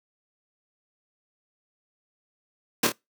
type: noise with echo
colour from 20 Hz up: pink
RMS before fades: -20 dBFS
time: 2.83-2.87 s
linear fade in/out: 5 ms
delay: 26 ms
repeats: 2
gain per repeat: -6 dB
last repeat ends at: 2.922 s
effects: noise-tail reverb RT60 0.2 s tail -24 dB re dry + high-pass 200 Hz 12 dB/octave